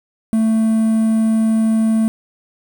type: tone with quantisation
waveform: triangle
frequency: 221.8 Hz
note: A3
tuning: 14 cents sharp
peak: -10 dBFS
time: 0.33-2.08 s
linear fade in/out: 0 ms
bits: 6
effects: none